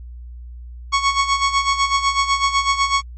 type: tone with tremolo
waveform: sawtooth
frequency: 1108 Hz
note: C#6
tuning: 1 cent flat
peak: -9 dBFS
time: 0.92-3.02 s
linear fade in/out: 20 ms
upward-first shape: sine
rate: 8 Hz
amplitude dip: 70%
effects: added 60 Hz sine -32 dBFS peak until 3.17 s + MP3 32 kbps